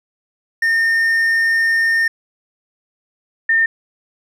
triangle / sine tone pair in turn, 1822 / 1813.3 Hz, A#6 / A#6, -40 / -48 cents, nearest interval unison, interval 8 cents, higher first, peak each -11 dBFS, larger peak neither, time 0.62-2.08 / 3.49-3.66 s, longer first, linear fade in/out 5 ms, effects none

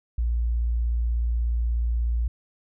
sine tone, 58.27 Hz, A#1, in tune, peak -21 dBFS, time 0.18-2.28 s, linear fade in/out 5 ms, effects none

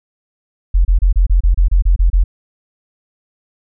sine tone bursts, 43.65 Hz, F1, in tune, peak -7 dBFS, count 11, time 0.74-2.24 s, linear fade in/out 10 ms, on 110 ms, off 29 ms, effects none

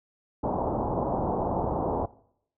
white low-pass noise, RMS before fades -28 dBFS, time 0.43-2.06 s, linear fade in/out 10 ms, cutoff 940 Hz, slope 48 dB/octave, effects noise-tail reverb RT60 0.7 s tail -21 dB re dry

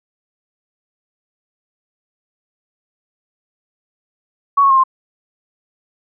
sine tone with pitch steps, 1120 / 1101 / 1067 / 1053 Hz, C#6 / C#6 / C6 / C6, +18 / -12 / +34 / +11 cents, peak -8 dBFS, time 4.57-4.838 s, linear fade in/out 10 ms, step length 67 ms, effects none

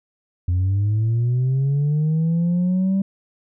sine linear sweep, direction up, 87.1 to 196 Hz, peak -14 dBFS, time 0.48-3.02 s, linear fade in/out 5 ms, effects tanh soft clip ceiling -15 dBFS

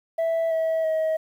sine tone with pitch steps, 658 / 646.7 / 635.6 Hz, E5 / E5 / D#5, -3 / -33 / +37 cents, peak -18 dBFS, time 0.18-1.17 s, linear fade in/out 10 ms, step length 330 ms, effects tanh soft clip ceiling -20 dBFS + 9-bit

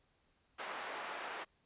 white band-pass noise, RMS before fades -44 dBFS, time 0.58-1.45 s, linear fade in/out 20 ms, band 500 to 1600 Hz, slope 12 dB/octave, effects pink hiss -75 dBFS RMS until 1.65 s + resampled to 8000 Hz

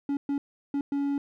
triangle tone bursts at uneven times, 281.9 Hz, C#4, 29 cents sharp, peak -23 dBFS, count 4, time 0.09-0.17 / 0.29-0.38 / 0.74-0.81 / 0.92-1.18 s, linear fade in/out 2 ms, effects none

